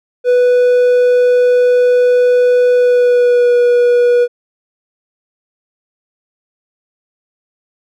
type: tone with pitch glide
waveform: triangle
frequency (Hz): 493.9 to 485.1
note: B4 to B4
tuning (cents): 0 to -31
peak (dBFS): -5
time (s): 0.24-4.28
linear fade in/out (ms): 50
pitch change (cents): -31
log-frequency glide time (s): 2.74-3.55
effects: none